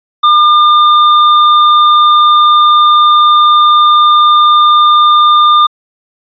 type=tone; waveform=square; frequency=1204 Hz; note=D6; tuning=43 cents sharp; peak=-4 dBFS; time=0.23-5.67 s; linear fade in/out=10 ms; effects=resampled to 11025 Hz